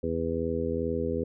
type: harmonic tone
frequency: 82.41 Hz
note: E2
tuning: in tune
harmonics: 1 / 2 / 3 / 4 / 5 / 6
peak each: -35 / -37 / -33 / -37 / -32 / -32 dBFS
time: 0.03-1.24 s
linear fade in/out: 5 ms
effects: none